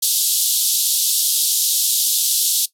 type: band-pass noise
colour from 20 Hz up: white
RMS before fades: -18 dBFS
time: 0.02-2.66 s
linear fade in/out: 10 ms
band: 3300 to 14000 Hz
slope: 48 dB/octave
effects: noise-tail reverb RT60 0.1 s tail -17 dB re dry